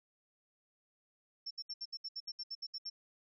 sine tone bursts, 5400 Hz, E8, 41 cents sharp, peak -39 dBFS, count 13, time 1.46-2.9 s, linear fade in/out 10 ms, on 48 ms, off 68 ms, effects none

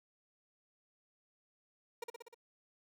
30% pulse tone with echo, 469.9 Hz, A#4, 14 cents sharp, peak -36 dBFS, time 2.02-2.04 s, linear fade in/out 5 ms, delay 61 ms, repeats 5, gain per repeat -3 dB, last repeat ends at 2.345 s, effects none

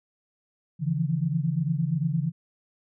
sine tone cluster, 140.5 / 163.3 / 172 Hz, C#3 / E3 / F3, +24 / -16 / -26 cents, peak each -27 / -26 / -31 dBFS, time 0.79-2.32 s, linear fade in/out 50 ms, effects none

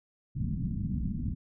white low-pass noise, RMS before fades -32 dBFS, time 0.35-1.35 s, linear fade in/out 20 ms, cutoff 230 Hz, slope 48 dB/octave, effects none

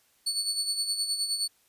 30% pulse tone with tremolo, 4449 Hz, C#8, 5 cents sharp, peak -22 dBFS, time 0.26-1.48 s, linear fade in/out 10 ms, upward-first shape sine, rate 9.6 Hz, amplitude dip 60%, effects white hiss -66 dBFS RMS until 1.68 s + resampled to 32000 Hz

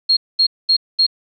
sine tone bursts, 4256 Hz, C8, 29 cents sharp, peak -10 dBFS, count 4, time 0.09-1.066 s, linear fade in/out 10 ms, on 79 ms, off 220 ms, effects none

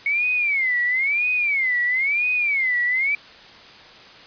sine tone with vibrato, 2200 Hz, C#7, 14 cents flat, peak -18 dBFS, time 0.06-3.15 s, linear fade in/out 2 ms, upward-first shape sine, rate 1 Hz, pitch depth 220 cents each way, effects white hiss -44 dBFS RMS until 4.26 s + resampled to 11025 Hz

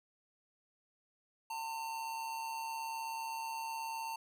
square tone with amplitude modulation, 904 Hz, A5, 47 cents sharp, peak -37 dBFS, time 1.5-4.16 s, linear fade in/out 5 ms, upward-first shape sine, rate 139 Hz, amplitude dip 45%, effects none

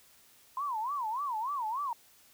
sine tone with vibrato, 1000 Hz, B5, 21 cents sharp, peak -31 dBFS, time 0.57-1.93 s, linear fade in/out 2 ms, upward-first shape sine, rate 3.4 Hz, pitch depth 270 cents each way, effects white hiss -61 dBFS RMS until 2.33 s

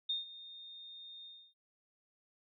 sine tone with ADSR envelope, 3662 Hz, A#7, 32 cents flat, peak -31 dBFS, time 0.09-1.54 s, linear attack 8 ms, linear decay 150 ms, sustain -17 dB, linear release 290 ms, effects none

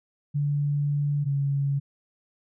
sine tone pair in turn, 144.7 / 140.01 Hz, D3 / C#3, -25 / +18 cents, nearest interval minor second, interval 57 cents, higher first, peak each -22 dBFS, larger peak neither, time 0.34-1.25 / 1.25-1.8 s, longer first, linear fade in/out 20 ms, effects none

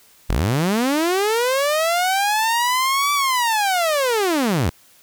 sawtooth linear two-way sweep, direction up then down, 33.08 to 1164 to 65.7 Hz, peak -13 dBFS, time 0.29-4.7 s, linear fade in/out 10 ms, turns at 3.13 s, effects white hiss -52 dBFS RMS until 5.02 s

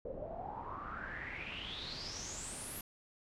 pink noise with low-pass filter sweep, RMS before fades -44 dBFS, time 0.05-2.81 s, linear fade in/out 2 ms, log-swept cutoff 490 to 12000 Hz, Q 9.1, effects none

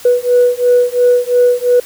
sine beating tone pair, 489.2 / 492.1 Hz, B4 / B4, -16 / -6 cents, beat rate 2.9 Hz, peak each -10 dBFS, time 0.05-1.8 s, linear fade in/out 5 ms, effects tanh soft clip ceiling -2 dBFS + white hiss -35 dBFS RMS until 1.85 s

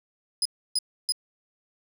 30% pulse tone bursts, 5020 Hz, D#8, 15 cents sharp, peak -18 dBFS, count 3, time 0.42-1.122 s, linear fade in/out 2 ms, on 34 ms, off 300 ms, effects none

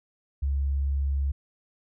sine tone, 69.3 Hz, C#2, in tune, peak -23 dBFS, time 0.42-1.32 s, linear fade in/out 10 ms, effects none

